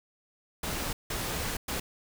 pink noise bursts at uneven times, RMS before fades -33 dBFS, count 3, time 0.63-0.93 / 1.1-1.57 / 1.68-1.8 s, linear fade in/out 5 ms, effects none

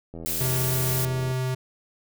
click train, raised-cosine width 2 ms, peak -25 dBFS, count 98, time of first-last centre 0.14-1.314 s, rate 82.6 Hz
blue noise, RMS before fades -28 dBFS, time 0.26-1.05 s, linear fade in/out 0 ms
square tone, 129.1 Hz, C3, 23 cents flat, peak -25 dBFS, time 0.4-1.55 s, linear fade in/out 10 ms
effects none

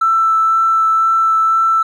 triangle tone with vibrato, 1326 Hz, E6, 10 cents sharp, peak -6 dBFS, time 0.01-1.83 s, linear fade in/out 10 ms, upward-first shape sine, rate 2 Hz, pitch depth 9 cents each way, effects tanh soft clip ceiling -8 dBFS

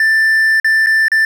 triangle tone with dropouts, 1773 Hz, A6, 13 cents sharp, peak -7 dBFS, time 0-1.25 s, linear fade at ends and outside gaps 2 ms, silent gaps 0.6-0.645 / 0.862-0.868 / 1.083-1.117 s, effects none

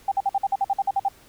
sine tone bursts, 789 Hz, G5, 11 cents sharp, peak -18 dBFS, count 12, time 0.08-1.085 s, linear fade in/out 5 ms, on 37 ms, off 51 ms, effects pink hiss -53 dBFS RMS until 1.28 s

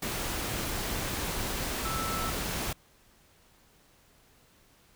sine tone in noise, 1318.5 Hz, E6, in tune, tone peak -34 dBFS, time 1.85-2.3 s, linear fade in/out 5 ms, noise pink, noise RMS -33 dBFS, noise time 0.02-2.73 s, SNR -4 dB, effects pink hiss -62 dBFS RMS until 4.95 s

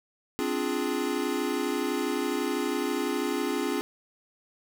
square chord, D half-diminished seventh, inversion third, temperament equal, 261.6 / 293.7 / 349.2 / 415.3 Hz, C4 / D4 / F4 / Ab4, 0 / 0 / 0 / 0 cents, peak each -33 dBFS, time 0.39-3.81 s, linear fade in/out 0 ms, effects none

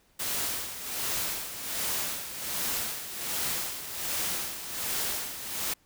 white noise with tremolo, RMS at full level -30 dBFS, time 0.19-5.74 s, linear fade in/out 10 ms, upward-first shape sine, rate 1.3 Hz, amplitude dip 65%, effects pink hiss -65 dBFS RMS until 5.85 s

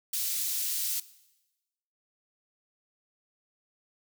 white high-pass noise, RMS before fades -31 dBFS, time 0.13-1 s, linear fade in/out 5 ms, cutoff 4000 Hz, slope 12 dB/octave, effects noise-tail reverb RT60 1.0 s tail -18 dB re dry

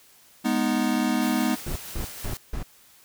square chord, G# minor, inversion none, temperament equal, 207.7 / 246.9 / 311.1 Hz, G#3 / B3 / D#4, 0 / 0 / 0 cents, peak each -28 / -25 / -28 dBFS, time 0.44-1.56 s, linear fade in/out 20 ms
white noise with tremolo, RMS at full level -38 dBFS, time 1.22-2.37 s, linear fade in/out 0 ms, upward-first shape sine, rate 6.3 Hz, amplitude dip 25%
brown noise bursts, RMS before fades -29 dBFS, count 4, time 1.66-2.63 s, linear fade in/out 5 ms, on 100 ms, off 190 ms
effects white hiss -55 dBFS RMS until 3.04 s

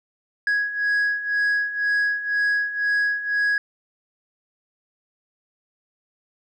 sine beating tone pair, 1661.2 / 1663.2 Hz, G#6 / G#6, 0 / +2 cents, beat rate 2 Hz, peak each -23 / -19 dBFS, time 0.47-3.58 s, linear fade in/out 2 ms, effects tanh soft clip ceiling -17 dBFS

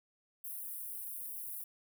white high-pass noise, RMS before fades -43 dBFS, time 0.44-1.64 s, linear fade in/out 5 ms, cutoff 9800 Hz, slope 48 dB/octave, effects none

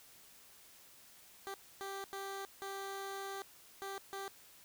15% pulse tone bursts at uneven times, 392 Hz, G4, in tune, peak -35 dBFS, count 6, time 1.47-1.54 / 1.81-2.04 / 2.13-2.45 / 2.62-3.42 / 3.82-3.98 / 4.13-4.28 s, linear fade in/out 0 ms, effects white hiss -60 dBFS RMS until 4.64 s

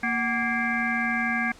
harmonic tone with a mistuned harmonic, 233.1 Hz, A#3, in tune, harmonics 1 / 3 / 5 / 7 / 9 / 10, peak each -29 / -32 / -35 / -27 / -30 / -34 dBFS, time 0.03-1.52 s, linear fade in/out 5 ms, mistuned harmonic 3, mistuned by +120 cents, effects pink hiss -50 dBFS RMS until 1.59 s + low-pass 8000 Hz 12 dB/octave

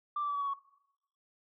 sine tone with pitch steps, 1180 / 1165.8 / 1151.7 / 1137.8 / 1124.1 / 1110.6 Hz, D6 / D6 / D6 / C#6 / C#6 / C#6, +8 / -13 / -34 / +45 / +24 / +3 cents, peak -30 dBFS, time 0.16-0.538 s, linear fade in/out 5 ms, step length 63 ms, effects noise-tail reverb RT60 0.8 s tail -19 dB re dry + tanh soft clip ceiling -26 dBFS

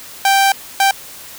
sawtooth tone bursts at uneven times, 784 Hz, G5, in tune, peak -6 dBFS, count 2, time 0.25-0.52 / 0.8-0.91 s, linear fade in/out 2 ms, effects white hiss -35 dBFS RMS until 1.38 s

